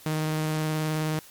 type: tone with vibrato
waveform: sawtooth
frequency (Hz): 155.56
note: D#3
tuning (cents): 0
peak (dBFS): -21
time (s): 0.06-1.19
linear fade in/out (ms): 2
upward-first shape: sine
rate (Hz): 19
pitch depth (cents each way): 12
effects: white hiss -50 dBFS RMS until 1.3 s + MP3 96 kbps